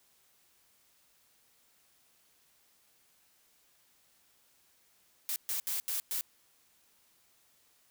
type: noise bursts at uneven times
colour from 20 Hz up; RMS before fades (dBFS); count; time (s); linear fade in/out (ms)
blue; -34; 5; 5.29-5.36 / 5.49-5.6 / 5.67-5.8 / 5.88-6 / 6.11-6.21; 0
effects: white hiss -68 dBFS RMS until 7.9 s